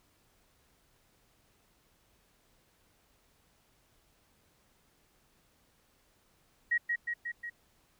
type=tone with echo; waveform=sine; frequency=1897 Hz; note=A#6; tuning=30 cents sharp; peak=-25 dBFS; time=6.71-6.78 s; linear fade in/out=10 ms; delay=180 ms; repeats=4; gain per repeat=-3 dB; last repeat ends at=7.5 s; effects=pink hiss -69 dBFS RMS until 7.99 s